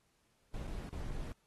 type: noise with dropouts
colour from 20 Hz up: brown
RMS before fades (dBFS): -41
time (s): 0.54-1.32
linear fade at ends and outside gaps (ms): 1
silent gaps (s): 0.67-0.676 / 0.893-0.927 / 1.108-1.112
effects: pink hiss -75 dBFS RMS until 1.46 s + AAC 32 kbps